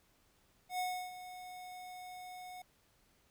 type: tone with ADSR envelope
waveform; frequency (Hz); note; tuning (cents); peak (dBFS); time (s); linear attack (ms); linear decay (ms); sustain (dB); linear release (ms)
square; 731; F#5; -21; -34; 0.69-2.62; 100; 320; -13; 4
effects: pink hiss -71 dBFS RMS until 3.3 s